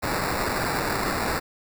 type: noise with sample-and-hold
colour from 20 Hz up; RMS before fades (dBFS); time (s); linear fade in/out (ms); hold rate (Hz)
violet; -26; 0.02-1.4; 20; 3150
effects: none